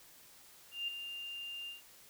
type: tone with ADSR envelope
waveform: sine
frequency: 2797 Hz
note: F7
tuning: 2 cents sharp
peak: -33 dBFS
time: 0.71-1.82 s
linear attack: 170 ms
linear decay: 5 ms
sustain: -8 dB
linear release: 140 ms
effects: white hiss -59 dBFS RMS until 2.09 s